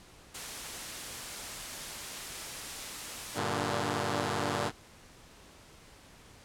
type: noise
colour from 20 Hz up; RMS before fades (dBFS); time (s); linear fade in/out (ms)
white; -40; 0.34-3.39; 10
type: chord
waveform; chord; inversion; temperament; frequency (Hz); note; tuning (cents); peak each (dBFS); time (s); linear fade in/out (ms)
5% pulse; G minor; none; equal with one note detuned; 96.71 / 116.54 / 146.83; G2 / Bb2 / D3; -23 / 0 / 0; -23; 3.34-4.72; 50
effects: pink hiss -55 dBFS RMS until 6.44 s + low-pass 10000 Hz 12 dB/octave